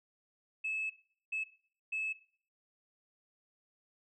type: tone bursts at uneven times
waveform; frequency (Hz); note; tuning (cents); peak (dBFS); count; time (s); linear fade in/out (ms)
sine; 2600; E7; -24; -32; 3; 0.64-0.9 / 1.32-1.44 / 1.92-2.13; 10
effects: noise-tail reverb RT60 0.5 s tail -17 dB re dry + tanh soft clip ceiling -29 dBFS